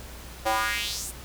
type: tone with high-pass filter sweep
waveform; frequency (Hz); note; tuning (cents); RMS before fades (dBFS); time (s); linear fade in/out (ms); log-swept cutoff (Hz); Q
square; 110; A2; 0; -28; 0.45-1.12; 20; 600 to 10000; 2.7
effects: added 60 Hz sine -43 dBFS peak until 1.24 s + pink hiss -44 dBFS RMS until 1.24 s